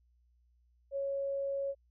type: tone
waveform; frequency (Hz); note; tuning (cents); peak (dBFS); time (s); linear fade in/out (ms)
sine; 553; C#5; -4; -32; 0.91-1.75; 50
effects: added 60 Hz sine -66 dBFS peak until 1.9 s